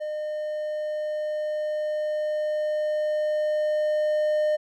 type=tone with level ramp; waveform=triangle; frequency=608 Hz; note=D#5; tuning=40 cents flat; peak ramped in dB=-26 to -18 dBFS; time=0-4.57 s; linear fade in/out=20 ms; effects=none